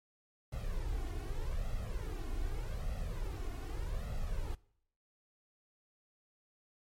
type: noise with flanger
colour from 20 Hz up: brown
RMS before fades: -37 dBFS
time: 0.52-4.55 s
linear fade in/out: 5 ms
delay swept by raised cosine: 1.5 to 2.8 ms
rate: 0.83 Hz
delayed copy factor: +0.75
effects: noise-tail reverb RT60 0.7 s tail -23 dB re dry + MP3 64 kbps